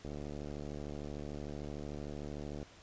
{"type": "click train", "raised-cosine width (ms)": 2, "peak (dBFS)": -30, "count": 190, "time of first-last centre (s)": [0.05, 2.628], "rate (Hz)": 73.3, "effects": ["pink hiss -58 dBFS RMS until 2.82 s", "resampled to 16000 Hz"]}